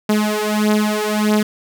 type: beating tone pair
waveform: sawtooth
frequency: 211.1 / 212.7 Hz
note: G#3 / G#3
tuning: +29 / +42 cents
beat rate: 1.6 Hz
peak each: -14 dBFS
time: 0.09-1.43 s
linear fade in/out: 5 ms
effects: none